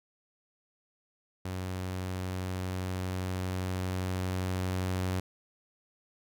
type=tone with level ramp; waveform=sawtooth; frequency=92.5 Hz; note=F#2; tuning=in tune; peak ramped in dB=-30 to -25 dBFS; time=1.45-5.2 s; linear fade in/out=5 ms; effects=none